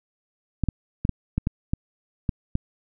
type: clicks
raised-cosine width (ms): 5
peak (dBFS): -10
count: 9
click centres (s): 0.637 / 0.687 / 1.051 / 1.093 / 1.38 / 1.471 / 1.735 / 2.292 / 2.554
effects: none